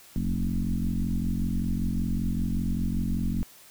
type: tone with frequency modulation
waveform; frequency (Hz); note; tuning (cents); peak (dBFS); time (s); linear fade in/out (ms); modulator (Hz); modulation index
sine; 116.54; A#2; 0; -24; 0.16-3.43; 0; 45.2; 3
effects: white hiss -52 dBFS RMS until 3.7 s